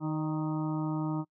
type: harmonic tone with a mistuned harmonic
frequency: 155.56 Hz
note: D#3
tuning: in tune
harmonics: 1 / 2 / 4 / 5 / 6 / 7 / 8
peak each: -32 / -32 / -45 / -46 / -42 / -50 / -45 dBFS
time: 0-1.25 s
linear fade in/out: 50 ms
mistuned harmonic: 4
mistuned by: -31 cents
effects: noise-tail reverb RT60 0.1 s tail -26 dB re dry